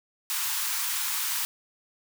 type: high-pass noise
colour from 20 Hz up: white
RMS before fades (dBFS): -29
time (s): 0.3-1.45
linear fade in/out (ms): 0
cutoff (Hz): 850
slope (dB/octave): 96
effects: none